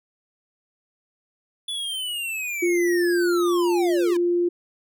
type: linear sweep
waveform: square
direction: down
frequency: 3460 to 321.8 Hz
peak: -27 dBFS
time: 1.68-4.17 s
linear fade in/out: 5 ms
type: tone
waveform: sine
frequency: 349.2 Hz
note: F4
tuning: in tune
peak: -18 dBFS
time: 2.62-4.49 s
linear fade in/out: 10 ms
effects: none